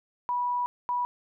sine tone pair in turn, 978 / 978 Hz, B5 / B5, -17 / -17 cents, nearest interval unison, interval 0 cents, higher neither, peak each -25 dBFS, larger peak neither, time 0.29-0.66 / 0.89-1.05 s, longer first, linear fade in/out 0 ms, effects none

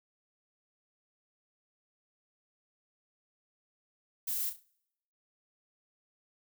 violet noise with echo, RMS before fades -34 dBFS, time 4.27-4.5 s, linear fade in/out 10 ms, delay 34 ms, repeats 4, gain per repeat -9 dB, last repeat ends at 4.636 s, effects noise-tail reverb RT60 0.8 s tail -26 dB re dry

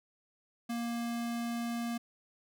square tone, 234.9 Hz, A#3, 13 cents sharp, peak -34 dBFS, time 0.69-1.98 s, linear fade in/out 10 ms, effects none

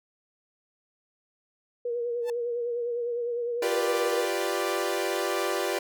sine tone with vibrato, 476.6 Hz, A#4, 38 cents sharp, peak -27 dBFS, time 1.85-4.25 s, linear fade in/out 5 ms, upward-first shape sine, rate 9.9 Hz, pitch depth 36 cents each way
sawtooth tone with exponential growth, 880 Hz, A5, in tune, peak -30 dBFS, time 2.21-2.3 s, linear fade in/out 2 ms, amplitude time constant 18 ms
sawtooth chord, G dominant seventh, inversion third, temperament equal, 349.2 / 392 / 493.9 / 587.3 Hz, F4 / G4 / B4 / D5, 0 / 0 / 0 / 0 cents, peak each -28 / -27 / -29 / -28 dBFS, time 3.62-5.79 s, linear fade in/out 5 ms
effects none

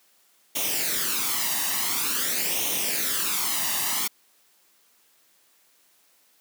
white noise with flanger, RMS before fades -26 dBFS, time 0.55-4.08 s, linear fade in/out 10 ms, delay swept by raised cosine 0.32 to 1.06 ms, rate 0.47 Hz, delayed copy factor +0.65, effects white hiss -62 dBFS RMS until 6.4 s + high-pass 200 Hz 12 dB/octave

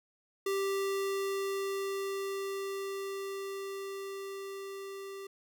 square tone with level ramp, 392 Hz, G4, in tune, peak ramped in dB -30 to -42 dBFS, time 0.46-5.27 s, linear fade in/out 5 ms, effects none

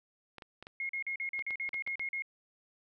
clicks, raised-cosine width 0.3 ms, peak -30 dBFS, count 10, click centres 0.383 / 0.422 / 0.626 / 0.669 / 1.392 / 1.507 / 1.691 / 1.742 / 1.875 / 1.995 s
sine tone bursts, 2154 Hz, C7, 50 cents sharp, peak -33 dBFS, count 11, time 0.8-2.222 s, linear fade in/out 2 ms, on 92 ms, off 41 ms
effects none

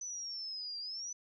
sine exponential two-way sweep, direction down then up, 6050 to 4713 to 6050 Hz, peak -39 dBFS, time 0.01-1.13 s, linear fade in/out 5 ms, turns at 0.79 s, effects none

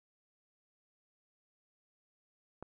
click, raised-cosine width 1 ms, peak -30 dBFS, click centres 2.626 s, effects none

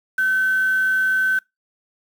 sine tone with quantisation, 1528 Hz, G6, 45 cents flat, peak -16 dBFS, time 0.18-1.39 s, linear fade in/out 5 ms, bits 6, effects noise-tail reverb RT60 0.2 s tail -25 dB re dry

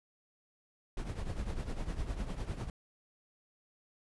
brown noise with tremolo, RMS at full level -34 dBFS, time 0.97-2.7 s, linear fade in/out 2 ms, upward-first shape triangle, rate 9.9 Hz, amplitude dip 75%, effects resampled to 24000 Hz

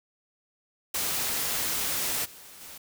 white noise with level steps, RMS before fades -29 / -48 / -44 dBFS, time 0.94-2.78 s, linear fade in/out 5 ms, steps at 2.24 / 2.6 s, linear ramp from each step 20 ms, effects none

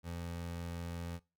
25% pulse tone, 85.5 Hz, F2, 36 cents flat, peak -36 dBFS, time 0.03-1.2 s, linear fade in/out 50 ms, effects noise-tail reverb RT60 0.3 s tail -23 dB re dry

